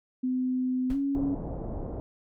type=tone with pitch glide; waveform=sine; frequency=255 to 278.1 Hz; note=C4 to C#4; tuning=-44 to +6 cents; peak=-25 dBFS; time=0.23-1.35 s; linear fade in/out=10 ms; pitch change=+150 cents; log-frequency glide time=0.9-0.96 s
type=noise with exponential decay; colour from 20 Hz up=brown; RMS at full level=-32 dBFS; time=0.9-1.09 s; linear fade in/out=1 ms; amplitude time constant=40 ms
type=low-pass noise; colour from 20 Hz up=pink; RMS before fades=-35 dBFS; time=1.15-2 s; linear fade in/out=0 ms; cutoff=710 Hz; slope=24 dB/octave
effects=none